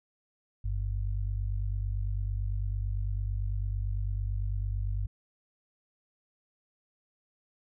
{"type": "tone pair together", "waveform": "sine", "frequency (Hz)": [48.95, 97.9], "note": ["G1", "G2"], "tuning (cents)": [-2, -2], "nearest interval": "octave", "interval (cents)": 1200, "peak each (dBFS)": [-30, -33], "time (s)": [0.64, 5.07], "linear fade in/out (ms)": 10, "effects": []}